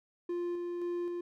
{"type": "tone with tremolo", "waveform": "triangle", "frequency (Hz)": 349.2, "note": "F4", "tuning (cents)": 0, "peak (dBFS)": -30, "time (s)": [0.29, 1.21], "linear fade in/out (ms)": 5, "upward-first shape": "square", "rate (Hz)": 1.9, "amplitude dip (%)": 25, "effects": []}